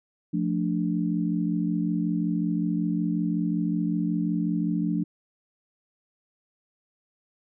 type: chord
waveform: sine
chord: D minor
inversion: first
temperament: equal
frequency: 174.61 / 220 / 293.7 Hz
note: F3 / A3 / D4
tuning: 0 / 0 / 0 cents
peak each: -26 / -29 / -28 dBFS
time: 0.33-5.04 s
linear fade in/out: 10 ms
effects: none